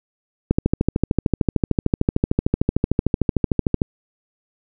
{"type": "click train", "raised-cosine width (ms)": 3, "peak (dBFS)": -3, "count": 45, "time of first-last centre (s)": [0.51, 3.818], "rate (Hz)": 13.3, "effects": []}